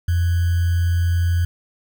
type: tone with sample-and-hold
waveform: sine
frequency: 86.2 Hz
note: F2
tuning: 22 cents flat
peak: -15 dBFS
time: 0.08-1.45 s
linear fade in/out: 5 ms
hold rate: 1575 Hz
effects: none